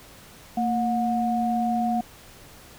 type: tone pair together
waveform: sine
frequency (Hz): 228.8 / 725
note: A#3 / F#5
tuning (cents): -32 / -35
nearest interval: octave + minor sixth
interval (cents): 1997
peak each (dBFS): -24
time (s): 0.57-2.01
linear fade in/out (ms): 5
effects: pink hiss -48 dBFS RMS until 2.78 s